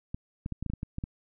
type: clicks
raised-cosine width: 5 ms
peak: -21 dBFS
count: 10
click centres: 0.145 / 0.461 / 0.523 / 0.626 / 0.663 / 0.7 / 0.736 / 0.831 / 0.984 / 1.039 s
effects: none